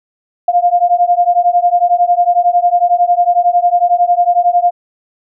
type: beating tone pair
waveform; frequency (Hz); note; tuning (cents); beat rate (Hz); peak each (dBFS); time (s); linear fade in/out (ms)
sine; 698.5 / 709.5; F5 / F5; 0 / +27; 11; -11; 0.48-4.71; 5
effects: none